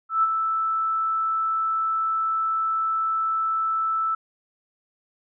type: tone with ADSR envelope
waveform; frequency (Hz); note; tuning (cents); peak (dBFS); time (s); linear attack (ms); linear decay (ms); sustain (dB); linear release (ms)
sine; 1318; E6; -1; -15; 0.09-4.15; 140; 31; -6; 6
effects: none